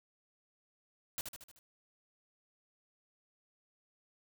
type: noise with echo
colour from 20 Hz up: white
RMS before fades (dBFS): -38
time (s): 1.18-1.21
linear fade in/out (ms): 0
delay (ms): 76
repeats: 5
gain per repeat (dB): -5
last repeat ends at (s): 1.59
effects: none